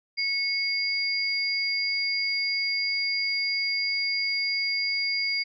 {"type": "tone pair together", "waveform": "sine", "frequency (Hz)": [2200, 4801], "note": ["C#7", "D8"], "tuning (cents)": [-14, 37], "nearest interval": "octave + major second", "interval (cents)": 1351, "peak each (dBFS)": -27, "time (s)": [0.17, 5.44], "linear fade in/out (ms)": 20, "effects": []}